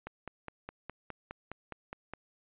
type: click train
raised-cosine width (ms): 0.5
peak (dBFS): -25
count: 11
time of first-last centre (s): 0.07-2.136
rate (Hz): 4.84
effects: resampled to 8000 Hz